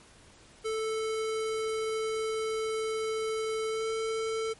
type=tone with pitch glide; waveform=square; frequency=440 to 444.9 Hz; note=A4 to A4; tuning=0 to +19 cents; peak=-30 dBFS; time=0.64-4.54 s; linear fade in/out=20 ms; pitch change=+19 cents; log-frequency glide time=3.68-3.88 s; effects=pink hiss -56 dBFS RMS until 4.59 s + MP3 48 kbps